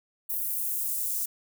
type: noise with high-pass filter sweep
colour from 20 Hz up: blue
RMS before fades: -30 dBFS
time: 0.29-1.26 s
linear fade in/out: 10 ms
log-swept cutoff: 12000 to 7500 Hz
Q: 0.98
effects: none